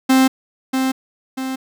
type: tone with echo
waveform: 45% pulse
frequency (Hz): 262.6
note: C4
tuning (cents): +6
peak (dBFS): -10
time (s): 0.09-0.28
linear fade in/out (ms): 10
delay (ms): 640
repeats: 2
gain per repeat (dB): -6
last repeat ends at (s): 1.56
effects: none